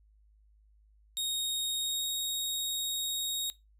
sawtooth tone with pitch glide, 3736 to 3758 Hz, A#7 to A#7, +3 to +13 cents, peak -28 dBFS, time 1.17-3.5 s, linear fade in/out 0 ms, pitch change +10 cents, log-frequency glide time 1.79-2.06 s, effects noise-tail reverb RT60 0.2 s tail -19 dB re dry + added 52 Hz sine -60 dBFS peak until 3.79 s

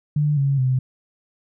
sine tone with pitch steps, 148.5 / 138.56 / 129.28 Hz, D3 / C#3 / C3, +20 / 0 / -20 cents, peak -16 dBFS, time 0.16-0.79 s, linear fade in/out 5 ms, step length 210 ms, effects none

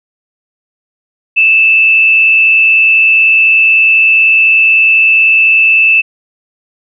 sine tone with frequency modulation, 2637 Hz, E7, in tune, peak -4 dBFS, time 1.36-6.02 s, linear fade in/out 20 ms, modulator 110 Hz, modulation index 0.42, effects none

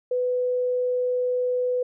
sine tone, 498.2 Hz, B4, 15 cents sharp, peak -21 dBFS, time 0.11-1.83 s, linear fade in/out 5 ms, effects none

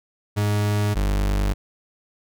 40% pulse tone pair in turn, 103.83 / 49.7 Hz, G#2 / G1, 0 / +25 cents, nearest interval octave + minor second, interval 1275 cents, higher first, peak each -18 dBFS, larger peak neither, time 0.36-0.95 / 0.95-1.54 s, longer neither, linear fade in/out 20 ms, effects none

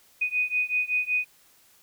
sine beating tone pair, 2486 / 2491.3 Hz, D#7 / D#7, -2 / +2 cents, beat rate 5.3 Hz, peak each -26 / -27 dBFS, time 0.21-1.25 s, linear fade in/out 10 ms, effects white hiss -59 dBFS RMS until 1.82 s

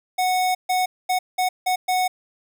square tone bursts at uneven times, 737 Hz, F#5, 7 cents flat, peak -19 dBFS, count 6, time 0.18-0.55 / 0.69-0.86 / 1.09-1.19 / 1.38-1.49 / 1.66-1.76 / 1.88-2.08 s, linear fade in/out 10 ms, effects none

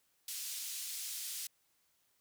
white band-pass noise, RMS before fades -42 dBFS, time 0.28-1.47 s, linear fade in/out 2 ms, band 3500 to 12000 Hz, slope 12 dB/octave, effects white hiss -75 dBFS RMS until 2.2 s

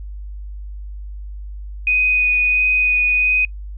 sine tone with vibrato, 2489 Hz, D#7, in tune, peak -13 dBFS, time 1.87-3.45 s, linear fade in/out 2 ms, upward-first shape sine, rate 1.5 Hz, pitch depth 9 cents each way, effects noise-tail reverb RT60 0.1 s tail -26 dB re dry + added 50 Hz sine -28 dBFS peak until 3.77 s

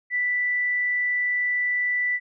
sine tone, 1975.5 Hz, B6, in tune, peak -21 dBFS, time 0.1-2.2 s, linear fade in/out 50 ms, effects none

